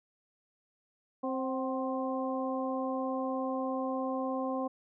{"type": "harmonic tone with a mistuned harmonic", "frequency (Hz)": 263.2, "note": "C4", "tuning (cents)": 10, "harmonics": [1, 2, 3, 4], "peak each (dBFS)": [-34, -35, -39, -39], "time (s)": [1.23, 4.68], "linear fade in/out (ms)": 10, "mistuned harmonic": 3, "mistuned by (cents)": -52, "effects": []}